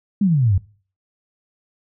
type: exponential sweep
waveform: sine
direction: down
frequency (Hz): 212.8 to 87.31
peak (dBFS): -13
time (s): 0.21-0.58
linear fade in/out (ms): 5
effects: noise-tail reverb RT60 0.4 s tail -20 dB re dry